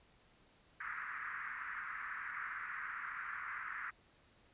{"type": "band-pass noise", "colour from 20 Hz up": "pink", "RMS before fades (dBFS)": -44, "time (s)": [0.8, 3.91], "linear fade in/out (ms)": 10, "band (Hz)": [1200, 2000], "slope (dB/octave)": 48, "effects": ["pink hiss -68 dBFS RMS until 4.53 s", "resampled to 8000 Hz"]}